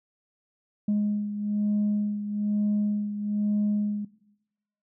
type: beating tone pair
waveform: sine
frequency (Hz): 207.7 / 208.8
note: G#3 / G#3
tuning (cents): 0 / +10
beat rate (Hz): 1.1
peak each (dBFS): -23 / -29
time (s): 0.88-4.05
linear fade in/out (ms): 5
effects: noise-tail reverb RT60 0.9 s tail -19 dB re dry + tanh soft clip ceiling -19 dBFS